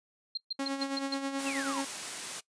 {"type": "tone bursts", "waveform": "sine", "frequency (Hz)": 4186, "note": "C8", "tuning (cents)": 0, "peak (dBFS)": -30, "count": 6, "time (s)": [0.35, 1.144], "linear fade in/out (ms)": 5, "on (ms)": 24, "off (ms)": 130}
{"type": "tone with tremolo", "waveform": "sawtooth", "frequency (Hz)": 273.9, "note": "C#4", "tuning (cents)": -21, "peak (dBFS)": -26, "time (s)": [0.59, 1.85], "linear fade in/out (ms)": 5, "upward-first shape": "sine", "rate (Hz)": 9.3, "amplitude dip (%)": 55}
{"type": "high-pass noise", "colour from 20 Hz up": "white", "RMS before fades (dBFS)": -38, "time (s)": [1.38, 2.41], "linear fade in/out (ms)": 20, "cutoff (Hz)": 180, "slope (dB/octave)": 12}
{"type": "exponential sweep", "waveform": "sine", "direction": "down", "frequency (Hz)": [2817, 866], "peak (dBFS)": -36, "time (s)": [1.46, 1.81], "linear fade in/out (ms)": 5}
{"effects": ["noise-tail reverb RT60 0.1 s tail -20 dB re dry", "resampled to 22050 Hz"]}